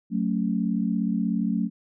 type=chord; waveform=sine; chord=F# minor; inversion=none; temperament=just; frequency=185 / 222 / 277.5 Hz; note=F#3 / A3 / C#4; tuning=0 / +16 / +2 cents; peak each=-26 / -25 / -30 dBFS; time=0.1-1.7 s; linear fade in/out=50 ms; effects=none